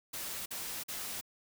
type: noise bursts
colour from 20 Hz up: white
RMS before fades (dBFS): -40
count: 3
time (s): 0.13-1.212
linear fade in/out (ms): 10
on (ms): 330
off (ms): 46
effects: none